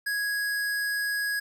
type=tone; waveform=square; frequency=1661.2 Hz; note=G#6; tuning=in tune; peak=-27 dBFS; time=0.06-1.4 s; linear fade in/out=10 ms; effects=11-bit